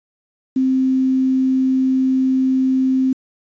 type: tone with quantisation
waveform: sine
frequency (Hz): 261.6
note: C4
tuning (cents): 0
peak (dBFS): -13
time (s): 0.56-3.13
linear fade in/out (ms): 5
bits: 7
effects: resampled to 16000 Hz